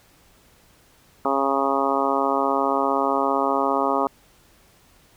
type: harmonic tone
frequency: 137.3 Hz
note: C#3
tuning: 16 cents flat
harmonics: 2 / 3 / 4 / 5 / 6 / 7 / 8 / 9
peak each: -27 / -27 / -27 / -27 / -27 / -27 / -27 / -27 dBFS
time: 1.25-4.07 s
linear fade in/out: 2 ms
effects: pink hiss -56 dBFS RMS until 5.16 s